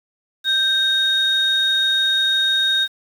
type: tone pair together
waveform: sine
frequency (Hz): 1568 / 3729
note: G6 / A#7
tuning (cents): 0 / 0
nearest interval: octave + minor third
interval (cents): 1500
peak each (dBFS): -20 / -15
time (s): 0.44-2.88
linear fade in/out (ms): 50
effects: tanh soft clip ceiling -10 dBFS + 7-bit